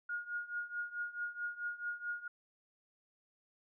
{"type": "tone with tremolo", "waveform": "sine", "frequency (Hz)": 1432, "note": "F6", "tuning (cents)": 43, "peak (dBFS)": -34, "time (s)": [0.09, 2.28], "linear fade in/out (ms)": 5, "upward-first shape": "triangle", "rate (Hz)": 4.6, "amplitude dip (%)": 90, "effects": []}